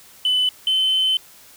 sine tone pair in turn, 3010 / 3061 Hz, F#7 / G7, +29 / -42 cents, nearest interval unison, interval 29 cents, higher second, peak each -14 dBFS, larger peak neither, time 0.25-0.49 / 0.67-1.17 s, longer second, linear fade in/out 2 ms, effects tanh soft clip ceiling -13 dBFS + white hiss -47 dBFS RMS until 1.56 s

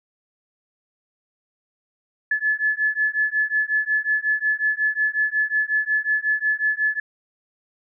sine beating tone pair, 1719 / 1724.5 Hz, A6 / A6, -41 / -35 cents, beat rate 5.5 Hz, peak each -22 dBFS, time 2.31-7 s, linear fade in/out 5 ms, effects none

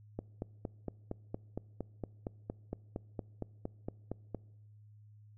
click train, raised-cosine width 2 ms, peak -24 dBFS, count 19, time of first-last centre 0.19-4.347 s, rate 4.33 Hz, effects noise-tail reverb RT60 1.0 s tail -23 dB re dry + added 105 Hz sine -55 dBFS peak until 5.37 s

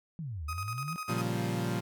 sine exponential two-way sweep, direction down then up, 176.3 to 72 to 174.1 Hz, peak -35 dBFS, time 0.19-0.96 s, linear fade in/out 0 ms, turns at 0.45 s
35% pulse tone with tremolo, 1254 Hz, D#6, 13 cents sharp, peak -33 dBFS, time 0.48-1.22 s, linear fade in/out 10 ms, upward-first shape square, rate 10 Hz, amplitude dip 60%
30% pulse chord, G half-diminished seventh, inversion first, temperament equal, 116.54 / 138.59 / 174.61 / 196 Hz, Bb2 / Db3 / F3 / G3, 0 / 0 / 0 / 0 cents, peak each -31 / -36 / -32 / -36 dBFS, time 1.08-1.81 s, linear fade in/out 20 ms
effects none

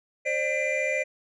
triangle tone cluster, 528 / 602 / 2022 / 2383 Hz, C5 / D5 / B6 / D7, +16 / +43 / +40 / +25 cents, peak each -28 dBFS, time 0.25-1.04 s, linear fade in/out 20 ms, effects resampled to 22050 Hz

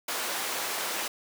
pink high-pass noise, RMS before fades -32 dBFS, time 0.08-1.08 s, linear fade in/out 5 ms, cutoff 570 Hz, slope 12 dB/octave, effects none

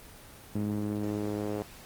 sawtooth tone with band-pass filter sweep, 104.3 Hz, G#2, 8 cents sharp, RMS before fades -32 dBFS, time 0.55-1.62 s, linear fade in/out 0 ms, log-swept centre 230 to 450 Hz, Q 1.7, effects pink hiss -50 dBFS RMS until 1.85 s + Opus 24 kbps

